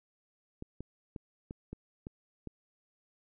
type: clicks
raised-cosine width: 3 ms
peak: -28 dBFS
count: 7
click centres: 0.624 / 0.806 / 1.162 / 1.509 / 1.73 / 2.069 / 2.473 s
effects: none